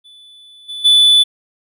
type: tone with level steps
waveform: triangle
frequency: 3480 Hz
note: A7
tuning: 20 cents flat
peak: -38 / -23 / -5 dBFS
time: 0.04-1.24 s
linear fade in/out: 20 ms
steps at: 0.68 / 0.84 s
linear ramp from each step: 20 ms
effects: none